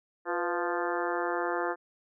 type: harmonic tone with a mistuned harmonic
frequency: 174.7 Hz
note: F3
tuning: 1 cent sharp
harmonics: 2 / 3 / 4 / 5 / 6 / 7 / 8 / 9 / 10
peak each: -33 / -35 / -36 / -37 / -38 / -38 / -39 / -40 / -40 dBFS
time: 0.25-1.76 s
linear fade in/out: 50 ms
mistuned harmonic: 3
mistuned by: -67 cents
effects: none